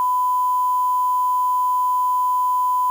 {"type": "tone with quantisation", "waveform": "sine", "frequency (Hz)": 1000, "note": "B5", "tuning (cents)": 21, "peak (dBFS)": -16, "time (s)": [0, 2.9], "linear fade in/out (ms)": 0, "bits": 6, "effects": []}